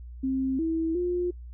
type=tone with pitch steps; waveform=sine; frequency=264.5 / 325.1 / 354.3 Hz; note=C4 / E4 / F4; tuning=+19 / -24 / +25 cents; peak=-24 dBFS; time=0.23-1.31 s; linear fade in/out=10 ms; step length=360 ms; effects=noise-tail reverb RT60 0.1 s tail -23 dB re dry + added 60 Hz sine -39 dBFS peak until 1.53 s